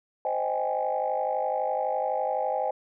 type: chord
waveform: sine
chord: Ab major seventh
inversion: first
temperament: just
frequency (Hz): 519.1 / 623 / 778.7 / 830.6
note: C5 / Eb5 / G5 / Ab5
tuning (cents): -14 / +2 / -12 / 0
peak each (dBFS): -30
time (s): 0.25-2.71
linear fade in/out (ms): 2
effects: tanh soft clip ceiling -16 dBFS